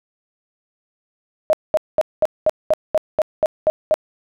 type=tone bursts; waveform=sine; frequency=622.3 Hz; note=D#5; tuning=in tune; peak=-11 dBFS; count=11; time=1.5-3.941 s; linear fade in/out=0 ms; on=31 ms; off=210 ms; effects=none